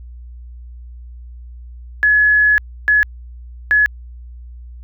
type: tone bursts at uneven times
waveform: sine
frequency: 1698 Hz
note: G#6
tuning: 38 cents sharp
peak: -9 dBFS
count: 3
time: 2.03-2.58 / 2.88-3.03 / 3.71-3.86 s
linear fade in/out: 0 ms
effects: added 60 Hz sine -32 dBFS peak until 4.83 s